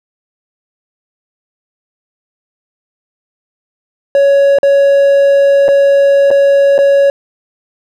triangle tone with dropouts, 558 Hz, C#5, 11 cents sharp, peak -3 dBFS, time 4.15-7.1 s, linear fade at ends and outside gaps 1 ms, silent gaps 4.586-4.631 / 5.682-5.687 / 6.305-6.312 / 6.78-6.788 s, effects none

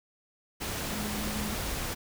sine tone in noise, 210 Hz, G#3, 19 cents sharp, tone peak -35 dBFS, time 0.89-1.56 s, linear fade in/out 20 ms, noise pink, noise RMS -34 dBFS, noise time 0.6-1.95 s, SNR -4 dB, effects none

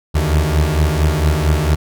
30% pulse beating tone pair, 74.2 / 78.6 Hz, D2 / D#2, +18 / +18 cents, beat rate 4.4 Hz, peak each -13 dBFS, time 0.14-1.76 s, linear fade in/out 20 ms, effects none

